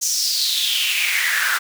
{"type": "noise with high-pass filter sweep", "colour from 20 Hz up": "pink", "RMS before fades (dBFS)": -20, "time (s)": [0.01, 1.59], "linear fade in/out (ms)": 20, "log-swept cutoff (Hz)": [6300, 1400], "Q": 5.5, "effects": []}